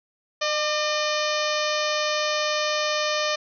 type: harmonic tone with a mistuned harmonic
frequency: 606 Hz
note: D#5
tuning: 46 cents flat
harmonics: 1 / 2 / 3 / 4 / 5 / 6 / 7 / 8 / 9 / 10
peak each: -26 / -29 / -31 / -32 / -33 / -34 / -34 / -35 / -36 / -36 dBFS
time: 0.41-3.36 s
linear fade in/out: 10 ms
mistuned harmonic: 2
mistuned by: -29 cents
effects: none